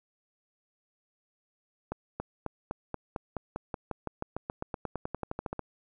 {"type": "accelerating click train", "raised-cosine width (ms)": 1, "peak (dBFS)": -19, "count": 26, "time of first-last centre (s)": [1.92, 5.593], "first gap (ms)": 280, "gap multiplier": 0.94, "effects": []}